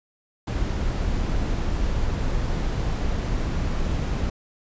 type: noise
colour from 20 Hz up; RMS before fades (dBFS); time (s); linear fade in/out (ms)
brown; -24; 0.47-4.3; 5
effects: resampled to 16000 Hz